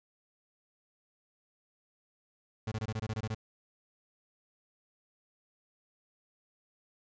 35% pulse tone bursts, 109.3 Hz, A2, 11 cents flat, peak -31 dBFS, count 10, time 2.67-3.347 s, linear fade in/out 5 ms, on 47 ms, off 23 ms, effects resampled to 16000 Hz

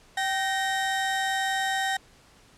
35% pulse tone pair together, 772.8 / 1864.7 Hz, G5 / A#6, -25 / 0 cents, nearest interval octave + minor third, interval 1525 cents, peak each -25 / -27 dBFS, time 0.17-1.97 s, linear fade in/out 5 ms, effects pink hiss -56 dBFS RMS until 2.57 s + low-pass 9000 Hz 12 dB/octave

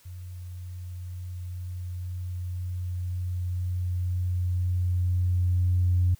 sine tone with level ramp, 89.8 Hz, F2, 49 cents sharp, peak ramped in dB -37 to -18 dBFS, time 0.05-6.15 s, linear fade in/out 10 ms, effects tanh soft clip ceiling -14 dBFS + white hiss -59 dBFS RMS until 6.19 s

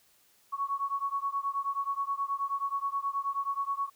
sine beating tone pair, 1108.7 / 1118.1 Hz, C#6 / C#6, 0 / +15 cents, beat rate 9.4 Hz, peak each -32 / -33 dBFS, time 0.52-3.9 s, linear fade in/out 20 ms, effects white hiss -65 dBFS RMS until 3.95 s

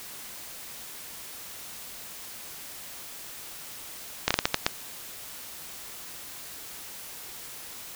slowing click train, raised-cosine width 0.2 ms, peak -3 dBFS, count 7, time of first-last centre 4.28-4.665 s, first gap 26 ms, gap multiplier 1.36, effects white hiss -42 dBFS RMS until 7.95 s

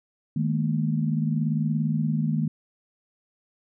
sine chord, D# suspended fourth, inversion none, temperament equal with one note detuned, 155.56 / 212.4 / 233.1 Hz, D#3 / G#3 / A#3, 0 / +39 / 0 cents, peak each -24 / -28 / -28 dBFS, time 0.36-2.48 s, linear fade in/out 5 ms, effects none

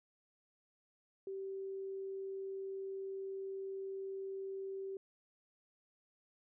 sine tone, 387.3 Hz, G4, 21 cents flat, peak -40 dBFS, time 1.27-4.97 s, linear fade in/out 2 ms, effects none

